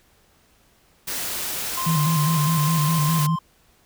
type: noise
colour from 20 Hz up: white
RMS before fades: -28 dBFS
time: 1.07-3.27 s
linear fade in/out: 10 ms
type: tone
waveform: triangle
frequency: 1046.5 Hz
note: C6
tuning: in tune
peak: -24 dBFS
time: 1.77-3.39 s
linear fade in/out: 5 ms
type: tone with vibrato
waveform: sine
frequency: 156.5 Hz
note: D#3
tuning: 10 cents sharp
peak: -18 dBFS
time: 1.86-3.36 s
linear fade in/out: 10 ms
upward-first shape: square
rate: 4.9 Hz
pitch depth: 77 cents each way
effects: pink hiss -59 dBFS RMS until 3.85 s